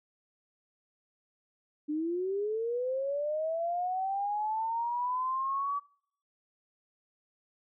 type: linear sweep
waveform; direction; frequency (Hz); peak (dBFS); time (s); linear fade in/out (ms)
sine; up; 293 to 1149; -29; 1.88-5.8; 20
effects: noise-tail reverb RT60 0.6 s tail -24 dB re dry